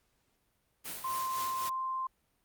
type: noise with tremolo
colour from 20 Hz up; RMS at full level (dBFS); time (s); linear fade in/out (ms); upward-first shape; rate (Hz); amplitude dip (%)
white; -39; 0.84-1.7; 20; triangle; 3.9; 60
type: tone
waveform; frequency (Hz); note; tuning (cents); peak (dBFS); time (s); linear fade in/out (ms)
sine; 1046.5; C6; 0; -32; 1.04-2.07; 5
effects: pink hiss -75 dBFS RMS until 2.44 s + Opus 48 kbps